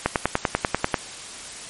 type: click train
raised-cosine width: 0.5 ms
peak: -3 dBFS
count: 10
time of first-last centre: 0.06-0.942 s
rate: 10.2 Hz
effects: white hiss -37 dBFS RMS until 1.69 s + MP3 48 kbps